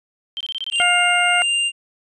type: tone bursts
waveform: sine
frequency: 3136 Hz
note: G7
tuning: in tune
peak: -23 dBFS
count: 8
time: 0.37-0.818 s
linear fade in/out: 0 ms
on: 35 ms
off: 24 ms
type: tone with tremolo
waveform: square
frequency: 2794 Hz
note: F7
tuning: in tune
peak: -17 dBFS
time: 0.71-1.72 s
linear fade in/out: 50 ms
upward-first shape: triangle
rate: 1.5 Hz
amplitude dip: 30%
type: harmonic tone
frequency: 710 Hz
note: F5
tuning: 28 cents sharp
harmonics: 1 / 2 / 3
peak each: -20 / -20 / -20 dBFS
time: 0.8-1.42 s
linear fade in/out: 0 ms
effects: resampled to 22050 Hz